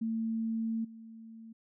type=tone with level steps; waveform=sine; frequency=224.9 Hz; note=A3; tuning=38 cents sharp; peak=-30 / -46 dBFS; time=0.01-1.53 s; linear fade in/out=10 ms; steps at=0.84 s; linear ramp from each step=10 ms; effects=none